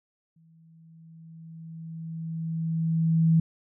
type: tone with exponential growth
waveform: sine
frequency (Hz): 162.9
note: E3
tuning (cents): -20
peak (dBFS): -16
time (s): 0.36-3.4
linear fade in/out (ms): 5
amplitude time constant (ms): 660
effects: none